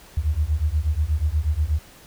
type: beating tone pair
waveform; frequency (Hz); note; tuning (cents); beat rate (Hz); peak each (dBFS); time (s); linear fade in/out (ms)
sine; 72.2 / 80.5; D2 / E2; -29 / -41; 8.3; -22; 0.17-1.79; 5
effects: pink hiss -48 dBFS RMS until 2.06 s